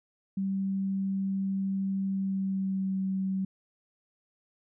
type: tone with pitch glide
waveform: sine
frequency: 193.8 to 191.02 Hz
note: G3 to G3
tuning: -20 to -45 cents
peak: -27 dBFS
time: 0.37-3.45 s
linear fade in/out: 5 ms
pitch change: -25 cents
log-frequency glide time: 2.07-2.98 s
effects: none